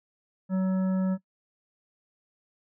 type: harmonic tone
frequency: 188 Hz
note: F#3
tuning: 28 cents sharp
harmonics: 1 / 3 / 5 / 7 / 9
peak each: -23 / -36 / -45 / -46 / -51 dBFS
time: 0.49-1.18 s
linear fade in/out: 50 ms
effects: noise-tail reverb RT60 0.1 s tail -20 dB re dry